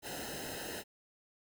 pink noise with comb filter, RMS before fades -42 dBFS, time 0.02-0.84 s, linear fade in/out 50 ms, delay 0.87 ms, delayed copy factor -0.9, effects none

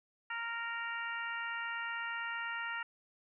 harmonic tone, 464.3 Hz, A#4, 7 cents flat, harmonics 2 / 3 / 4 / 5 / 6, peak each -44 / -40 / -41 / -48 / -46 dBFS, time 0.3-2.83 s, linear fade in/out 5 ms, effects none

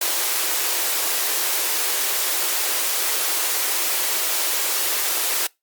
white high-pass noise, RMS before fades -22 dBFS, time 0.01-5.47 s, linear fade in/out 5 ms, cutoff 310 Hz, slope 96 dB/octave, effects noise-tail reverb RT60 0.2 s tail -24 dB re dry + Opus 48 kbps

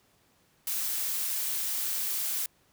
blue noise, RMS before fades -31 dBFS, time 0.67-2.46 s, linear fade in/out 2 ms, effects pink hiss -66 dBFS RMS until 2.72 s + high-pass 60 Hz 12 dB/octave

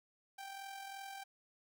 sawtooth tone with amplitude modulation, 784 Hz, G5, in tune, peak -40 dBFS, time 0.38-1.24 s, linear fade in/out 10 ms, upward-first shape sine, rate 42.9 Hz, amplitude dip 45%, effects 13-bit

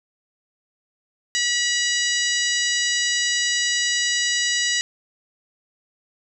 harmonic tone, 970 Hz, B5, 31 cents flat, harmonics 2 / 3 / 4 / 5 / 6 / 7 / 8, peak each -24 / -26 / -27 / -28 / -29 / -29 / -30 dBFS, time 1.35-4.81 s, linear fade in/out 0 ms, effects none

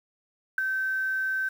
sine tone with ADSR envelope, 1545 Hz, G6, 26 cents flat, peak -18 dBFS, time 0.58-1.49 s, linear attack 3 ms, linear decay 7 ms, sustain -7 dB, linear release 8 ms, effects 8-bit

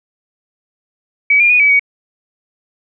sine tone with pitch steps, 2277 / 2404 / 2468 / 2287 / 2249 Hz, C#7 / D7 / D#7 / D7 / C#7, +46 / +40 / -15 / -47 / +24 cents, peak -7 dBFS, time 1.3-1.795 s, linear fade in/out 5 ms, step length 99 ms, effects none

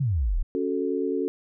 sine exponential sweep, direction down, 150 to 31.38 Hz, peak -21 dBFS, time 0-0.43 s, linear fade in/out 10 ms
sine chord, F# minor, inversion second, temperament equal, 277.2 / 370 / 440 Hz, C#4 / F#4 / A4, 0 / 0 / 0 cents, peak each -28 dBFS, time 0.55-1.28 s, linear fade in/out 0 ms
effects none

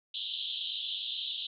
pink band-pass noise, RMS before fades -37 dBFS, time 0.14-1.47 s, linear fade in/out 5 ms, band 3000 to 3900 Hz, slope 96 dB/octave, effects none

